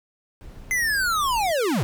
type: noise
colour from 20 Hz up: brown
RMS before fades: -40 dBFS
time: 0.41-1.52 s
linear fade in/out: 0 ms
type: linear sweep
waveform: square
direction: down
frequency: 2070 to 96 Hz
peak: -21 dBFS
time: 0.71-1.83 s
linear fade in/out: 0 ms
effects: none